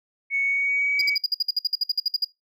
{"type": "tone with pitch glide", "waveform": "sine", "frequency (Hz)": [2217, 2268], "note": ["C#7", "C#7"], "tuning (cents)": [0, 39], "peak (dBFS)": -20, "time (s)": [0.3, 1.18], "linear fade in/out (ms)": 50, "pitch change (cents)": 39, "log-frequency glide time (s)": [0.41, 0.91]}
{"type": "tone bursts", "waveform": "triangle", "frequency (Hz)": 4872, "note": "D#8", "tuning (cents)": -37, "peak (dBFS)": -17, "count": 16, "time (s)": [0.99, 2.246], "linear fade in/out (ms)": 5, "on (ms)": 26, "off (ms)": 56}
{"effects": ["noise-tail reverb RT60 0.2 s tail -21 dB re dry", "tanh soft clip ceiling -12 dBFS"]}